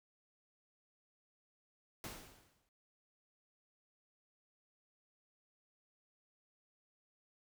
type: noise with exponential decay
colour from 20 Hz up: pink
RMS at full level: -44 dBFS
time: 2.04-2.69 s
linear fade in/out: 1 ms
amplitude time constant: 140 ms
effects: none